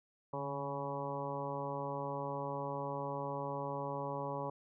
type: harmonic tone with a mistuned harmonic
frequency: 140 Hz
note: C#3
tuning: 18 cents sharp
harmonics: 1 / 2 / 3 / 4 / 5 / 6 / 7 / 8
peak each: -44 / -47 / -45 / -42 / -52 / -45 / -43 / -48 dBFS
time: 0.33-4.5 s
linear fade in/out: 5 ms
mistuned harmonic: 1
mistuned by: +51 cents
effects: none